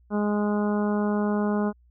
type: harmonic tone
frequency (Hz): 207.7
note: G#3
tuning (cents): 0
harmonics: 1 / 2 / 3 / 4 / 5 / 6 / 7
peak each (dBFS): -23 / -29 / -33 / -35 / -37 / -39 / -40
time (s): 0.1-1.73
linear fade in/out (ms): 50
effects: added 60 Hz sine -55 dBFS peak until 1.9 s